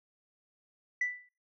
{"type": "tone with exponential decay", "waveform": "sine", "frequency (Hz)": 1979, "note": "B6", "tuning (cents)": 3, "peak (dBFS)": -24, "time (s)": [1.01, 1.29], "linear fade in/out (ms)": 5, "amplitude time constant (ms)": 59, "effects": ["noise-tail reverb RT60 0.4 s tail -22 dB re dry", "tanh soft clip ceiling -24 dBFS"]}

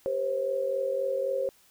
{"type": "tone cluster", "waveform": "sine", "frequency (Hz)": [394.7, 492.2, 536], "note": ["G4", "B4", "C5"], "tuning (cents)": [12, -6, 42], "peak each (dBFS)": [-35, -34, -27], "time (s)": [0.06, 1.49], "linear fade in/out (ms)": 0, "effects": ["white hiss -61 dBFS RMS until 1.7 s"]}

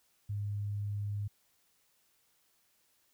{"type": "tone", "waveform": "sine", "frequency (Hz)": 102.5, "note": "G#2", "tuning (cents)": -22, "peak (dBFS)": -33, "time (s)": [0.29, 1.28], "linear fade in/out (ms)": 10, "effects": ["white hiss -72 dBFS RMS until 3.13 s"]}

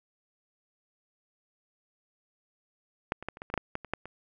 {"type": "clicks", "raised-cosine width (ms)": 0.5, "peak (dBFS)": [-12, -26, -18, -30, -23, -27, -14, -14, -17, -27, -14, -27], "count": 12, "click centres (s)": [3.121, 3.226, 3.286, 3.371, 3.419, 3.501, 3.54, 3.577, 3.754, 3.847, 3.936, 4.056], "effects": []}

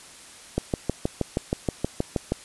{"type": "click train", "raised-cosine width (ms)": 2, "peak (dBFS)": -9, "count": 12, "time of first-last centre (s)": [0.58, 2.321], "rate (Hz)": 6.32, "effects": ["white hiss -46 dBFS RMS until 2.44 s", "resampled to 24000 Hz"]}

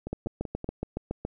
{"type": "two click trains", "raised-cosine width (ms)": 2, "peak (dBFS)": [-21, -17], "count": [4, 9], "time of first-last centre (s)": [[0.07, 0.644], [0.13, 1.25]], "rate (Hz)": [5.23, 7.14], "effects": []}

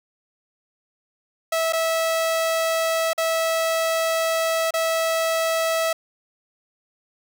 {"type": "tone with dropouts", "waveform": "sawtooth", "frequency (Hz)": 652, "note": "E5", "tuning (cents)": -19, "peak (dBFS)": -16, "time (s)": [1.52, 5.93], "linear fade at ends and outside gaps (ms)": 5, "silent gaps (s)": [[1.725, 1.732], [3.133, 3.178], [4.708, 4.738]], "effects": []}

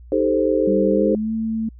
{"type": "chord", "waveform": "sine", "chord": "A half-diminished seventh", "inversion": "second", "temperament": "equal", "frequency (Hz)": [311.1, 392, 440, 523.3], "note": ["Eb4", "G4", "A4", "C5"], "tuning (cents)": [0, 0, 0, 0], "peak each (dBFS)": [-21, -22, -21, -20], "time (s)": [0.12, 1.15], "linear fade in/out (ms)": 2}
{"type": "tone with pitch glide", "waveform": "sine", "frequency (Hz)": [196, 222.6], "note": ["G3", "A3"], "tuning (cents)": [0, 20], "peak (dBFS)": -20, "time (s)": [0.67, 1.69], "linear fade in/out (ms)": 5, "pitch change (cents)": 220, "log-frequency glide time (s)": [0.87, 1.32]}
{"effects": ["added 60 Hz sine -39 dBFS peak until 1.79 s"]}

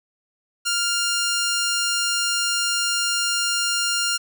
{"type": "tone", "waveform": "10% pulse", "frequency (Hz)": 1400, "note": "F6", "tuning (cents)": 4, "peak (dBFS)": -12, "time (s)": [0.65, 4.18], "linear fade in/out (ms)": 20, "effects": []}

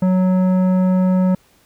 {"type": "tone with tanh clipping", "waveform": "sine", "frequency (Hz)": 185, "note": "F#3", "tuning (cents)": 0, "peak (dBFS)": -14, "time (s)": [0.02, 1.35], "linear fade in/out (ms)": 5, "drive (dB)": 12, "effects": ["pink hiss -55 dBFS RMS until 1.65 s"]}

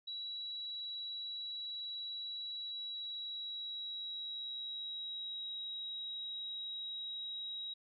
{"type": "tone with pitch glide", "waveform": "sine", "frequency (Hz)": [3907, 3833], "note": ["B7", "A#7"], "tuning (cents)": [-19, 47], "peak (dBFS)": -40, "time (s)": [0.07, 7.74], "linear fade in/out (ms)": 10, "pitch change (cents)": -34, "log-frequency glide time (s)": [2.55, 5.51], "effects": []}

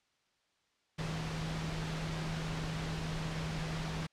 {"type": "tone in noise", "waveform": "sine", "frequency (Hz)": 159.7, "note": "D#3", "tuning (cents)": 45, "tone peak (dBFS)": -37, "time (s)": [0.98, 4.07], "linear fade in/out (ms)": 10, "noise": "pink", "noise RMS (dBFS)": -40, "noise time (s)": [0.98, 4.07], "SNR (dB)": 0, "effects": ["white hiss -75 dBFS RMS until 4.12 s", "low-pass 5000 Hz 12 dB/octave"]}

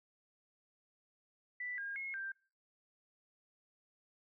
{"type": "tone with pitch steps", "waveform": "sine", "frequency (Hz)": [1978, 1618, 2165, 1577], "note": ["B6", "G#6", "C#7", "G6"], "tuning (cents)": [2, -46, -41, 10], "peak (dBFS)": -39, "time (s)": [1.6, 2.32], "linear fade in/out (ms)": 5, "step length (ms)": 180, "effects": ["noise-tail reverb RT60 0.4 s tail -23 dB re dry"]}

